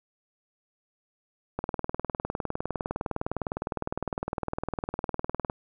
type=click train; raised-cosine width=1 ms; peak=-15 dBFS; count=78; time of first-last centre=1.59-5.499 s; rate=19.7 Hz; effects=none